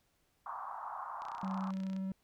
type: band-pass noise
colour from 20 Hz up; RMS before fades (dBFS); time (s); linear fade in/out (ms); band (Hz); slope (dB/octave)
white; -43; 0.46-1.71; 2; 770 to 1200; 48
type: click train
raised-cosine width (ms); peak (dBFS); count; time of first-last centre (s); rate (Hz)
0.2; -35; 24; 1.22-1.964; 30.9
type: tone with vibrato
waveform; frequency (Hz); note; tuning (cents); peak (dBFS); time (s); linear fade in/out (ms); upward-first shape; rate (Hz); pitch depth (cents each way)
triangle; 190.9; G3; -46; -33; 1.43-2.12; 2; triangle; 17; 10
effects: pink hiss -75 dBFS RMS until 2.23 s